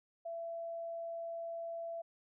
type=tone; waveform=sine; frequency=670 Hz; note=E5; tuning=28 cents sharp; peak=-39 dBFS; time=0.25-2.02 s; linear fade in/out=10 ms; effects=none